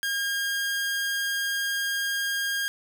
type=tone; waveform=sawtooth; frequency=1618 Hz; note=G#6; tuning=46 cents flat; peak=-22 dBFS; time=0.03-2.68 s; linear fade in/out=0 ms; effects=none